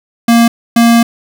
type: tone bursts at uneven times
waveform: square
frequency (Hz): 233.1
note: A#3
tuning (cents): 0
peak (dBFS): -5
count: 2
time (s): 0.28-0.48 / 0.76-1.03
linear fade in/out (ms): 5
effects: none